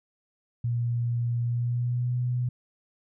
sine tone with pitch glide, 119 to 123.62 Hz, A#2 to B2, +36 to +2 cents, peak -24 dBFS, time 0.64-2.49 s, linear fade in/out 5 ms, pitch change +66 cents, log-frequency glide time 1.43-2.15 s, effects none

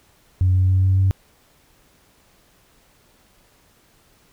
sine tone with pitch steps, 92 / 92.85 / 93.72 / 94.59 / 95.46 Hz, F#2 / F#2 / F#2 / F#2 / G2, -9 / +7 / +23 / +39 / -45 cents, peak -12 dBFS, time 0.41-1.11 s, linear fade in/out 0 ms, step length 140 ms, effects tanh soft clip ceiling -10 dBFS + pink hiss -57 dBFS RMS until 4.32 s

